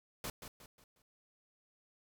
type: noise with echo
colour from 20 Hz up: pink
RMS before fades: -41 dBFS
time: 0.24-0.3 s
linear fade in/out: 2 ms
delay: 180 ms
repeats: 4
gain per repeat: -8 dB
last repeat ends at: 1.02 s
effects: none